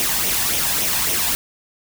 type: noise with flanger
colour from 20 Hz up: white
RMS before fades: -20 dBFS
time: 0-1.35 s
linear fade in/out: 0 ms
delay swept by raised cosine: 0.32 to 1.18 ms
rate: 3.6 Hz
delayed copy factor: +0.5
effects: none